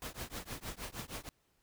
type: noise with tremolo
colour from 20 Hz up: pink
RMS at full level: -40 dBFS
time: 0.02-1.29 s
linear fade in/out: 0 ms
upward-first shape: triangle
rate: 6.4 Hz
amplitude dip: 100%
effects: pink hiss -75 dBFS RMS until 1.62 s